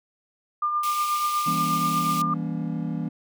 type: tone with tremolo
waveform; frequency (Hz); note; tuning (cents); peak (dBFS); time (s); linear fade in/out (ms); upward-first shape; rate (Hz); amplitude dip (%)
sine; 1200; D6; +37; -20; 0.62-2.34; 5; triangle; 8.3; 45
type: high-pass noise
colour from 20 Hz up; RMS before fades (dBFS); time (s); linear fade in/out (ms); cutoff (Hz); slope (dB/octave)
pink; -35; 0.83-2.22; 5; 2100; 96
type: chord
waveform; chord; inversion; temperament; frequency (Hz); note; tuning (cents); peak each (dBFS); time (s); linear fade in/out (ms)
triangle; E diminished seventh; none; just; 164.81 / 197.78 / 237.3 / 284.8; E3 / G3 / Bb3 / Db4; 0 / +16 / +31 / +47; -27 / -31 / -30 / -32; 1.46-3.09; 10
effects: none